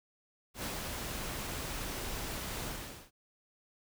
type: noise with ADSR envelope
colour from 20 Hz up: pink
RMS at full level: -37 dBFS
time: 0.54-3.11 s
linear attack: 97 ms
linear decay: 90 ms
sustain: -2 dB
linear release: 460 ms
effects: none